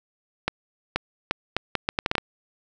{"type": "accelerating click train", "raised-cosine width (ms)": 0.3, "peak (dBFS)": -6, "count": 11, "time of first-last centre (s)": [0.48, 2.181], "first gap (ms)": 480, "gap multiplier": 0.73, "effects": []}